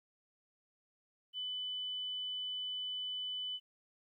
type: tone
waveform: sine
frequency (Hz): 3000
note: F#7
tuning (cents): +23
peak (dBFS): -37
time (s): 1.33-3.6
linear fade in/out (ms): 50
effects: 13-bit